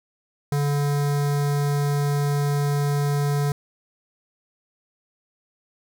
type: tone with notch filter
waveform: square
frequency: 143.9 Hz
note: D3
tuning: 35 cents flat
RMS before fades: -22 dBFS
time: 0.52-3.52 s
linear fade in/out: 2 ms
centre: 2800 Hz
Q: 1.4
effects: none